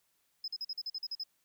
sine tone bursts, 5100 Hz, D#8, 42 cents sharp, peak -33 dBFS, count 10, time 0.44-1.236 s, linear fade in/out 5 ms, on 40 ms, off 44 ms, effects tanh soft clip ceiling -33 dBFS + white hiss -75 dBFS RMS until 1.44 s

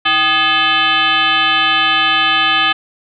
sine tone with frequency modulation, 2151 Hz, C7, 47 cents sharp, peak -10 dBFS, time 0.05-2.73 s, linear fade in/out 10 ms, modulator 457 Hz, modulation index 2.8, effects none

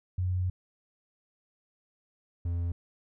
sine / triangle tone pair in turn, 91.3 / 85.93 Hz, F#2 / F2, -23 / -28 cents, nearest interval minor second, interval 105 cents, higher first, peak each -26 dBFS, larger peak neither, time 0.18-0.5 / 2.45-2.72 s, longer first, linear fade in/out 5 ms, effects none

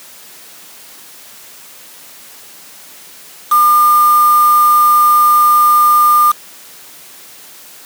sine tone with quantisation, 1205 Hz, D6, 44 cents sharp, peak -6 dBFS, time 3.51-6.32 s, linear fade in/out 10 ms, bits 3, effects white hiss -37 dBFS RMS until 7.85 s + high-pass 150 Hz 12 dB/octave

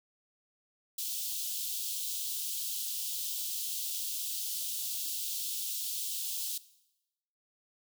white high-pass noise, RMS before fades -36 dBFS, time 0.98-6.58 s, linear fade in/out 5 ms, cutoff 3000 Hz, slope 48 dB/octave, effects noise-tail reverb RT60 0.9 s tail -18 dB re dry

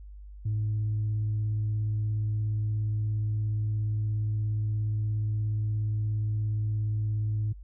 sine tone with vibrato, 106.7 Hz, G#2, 47 cents sharp, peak -24 dBFS, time 0.45-7.53 s, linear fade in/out 10 ms, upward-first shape triangle, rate 17 Hz, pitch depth 12 cents each way, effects tanh soft clip ceiling -23 dBFS + added 50 Hz sine -42 dBFS peak until 7.63 s

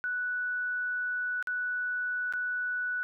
sine tone with dropouts, 1480 Hz, F#6, in tune, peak -29 dBFS, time 0.04-3.03 s, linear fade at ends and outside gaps 0 ms, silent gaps 1.426-1.472 / 2.325-2.336 s, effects none

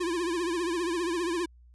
square tone with vibrato, 344.2 Hz, F4, 25 cents flat, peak -28 dBFS, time 0-1.46 s, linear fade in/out 10 ms, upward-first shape triangle, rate 15 Hz, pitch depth 120 cents each way, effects added 60 Hz sine -52 dBFS peak until 1.74 s + resampled to 24000 Hz

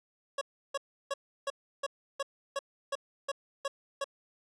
25% pulse tone bursts, 554.4 Hz, C#5, in tune, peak -27 dBFS, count 11, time 0.38-4.043 s, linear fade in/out 5 ms, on 33 ms, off 330 ms, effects resampled to 22050 Hz

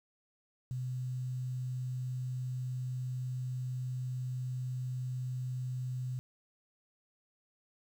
sine tone with quantisation, 126.9 Hz, B2, 47 cents sharp, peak -34 dBFS, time 0.71-6.19 s, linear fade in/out 0 ms, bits 10, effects none

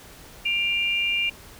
sine tone pair together, 2381 / 2800 Hz, D7 / F7, +23 / +4 cents, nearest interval minor third, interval 281 cents, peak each -24 dBFS, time 0.45-1.3 s, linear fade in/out 10 ms, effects pink hiss -46 dBFS RMS until 1.59 s

